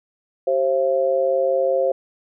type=tone with amplitude modulation; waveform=sine; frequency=532 Hz; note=C5; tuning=29 cents sharp; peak=-12 dBFS; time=0.47-1.92 s; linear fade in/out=5 ms; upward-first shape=sine; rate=145 Hz; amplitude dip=90%; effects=none